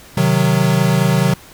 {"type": "chord", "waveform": "square", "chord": "C diminished", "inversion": "none", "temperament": "equal", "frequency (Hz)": [130.81, 155.56, 185], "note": ["C3", "Eb3", "Gb3"], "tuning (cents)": [0, 0, 0], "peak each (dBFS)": -17, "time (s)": [0.17, 1.34], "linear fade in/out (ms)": 5, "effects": ["pink hiss -41 dBFS RMS until 1.53 s"]}